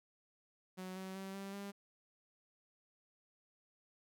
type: tone with pitch steps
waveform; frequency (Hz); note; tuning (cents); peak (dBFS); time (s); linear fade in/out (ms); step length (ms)
sawtooth; 185.6 / 189.06 / 192.59 / 196.18 / 199.84; F#3 / F#3 / G3 / G3 / G3; +6 / +38 / -30 / +2 / +34; -40; 0.77-1.72; 20; 190
effects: none